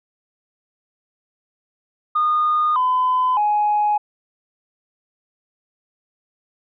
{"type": "tone with pitch steps", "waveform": "sine", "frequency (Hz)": [1225, 1012.4, 836.7], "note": ["D#6", "B5", "G#5"], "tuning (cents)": [-27, 43, 13], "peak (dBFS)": -14, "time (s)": [2.15, 3.98], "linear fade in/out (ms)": 10, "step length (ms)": 610, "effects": ["tanh soft clip ceiling -11 dBFS"]}